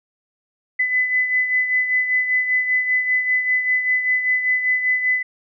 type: beating tone pair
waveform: sine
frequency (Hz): 2007 / 2012.1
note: B6 / B6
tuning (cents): +27 / +32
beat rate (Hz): 5.1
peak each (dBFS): -17 / -25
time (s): 0.79-5.23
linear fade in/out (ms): 10
effects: none